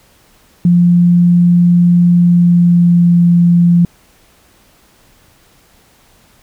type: tone with pitch glide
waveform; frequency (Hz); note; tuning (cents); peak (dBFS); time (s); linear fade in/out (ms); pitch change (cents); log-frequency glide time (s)
sine; 174.61 to 172.9; F3 to F3; 0 to -17; -5; 0.65-3.85; 2; -17; 2.12-3.22
effects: pink hiss -49 dBFS RMS until 6.42 s